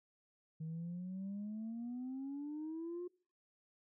sine exponential sweep, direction up, 156.6 to 360 Hz, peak -39 dBFS, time 0.6-3.08 s, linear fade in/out 10 ms, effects noise-tail reverb RT60 0.4 s tail -23 dB re dry + tanh soft clip ceiling -38 dBFS

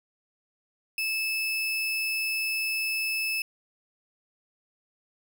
35% pulse tone, 2615 Hz, E7, 15 cents flat, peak -25 dBFS, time 0.98-3.42 s, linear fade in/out 2 ms, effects none

